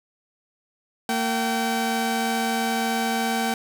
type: tone pair together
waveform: sawtooth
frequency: 228.6 / 769 Hz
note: A#3 / G5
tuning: -34 / -33 cents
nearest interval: octave + major sixth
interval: 2101 cents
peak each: -21 dBFS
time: 1.09-3.54 s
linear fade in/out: 2 ms
effects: none